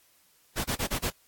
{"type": "noise bursts", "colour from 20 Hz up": "pink", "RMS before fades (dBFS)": -29, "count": 5, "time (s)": [0.56, 1.106], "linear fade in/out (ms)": 20, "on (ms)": 86, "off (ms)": 29, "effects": ["white hiss -63 dBFS RMS until 1.27 s", "AAC 64 kbps"]}